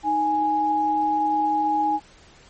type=tone pair together; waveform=sine; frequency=311.1 / 830.6 Hz; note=D#4 / G#5; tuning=0 / 0 cents; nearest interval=octave + perfect fourth; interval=1700 cents; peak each=-27 / -19 dBFS; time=0.03-2 s; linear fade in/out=50 ms; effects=pink hiss -51 dBFS RMS until 2.49 s + MP3 32 kbps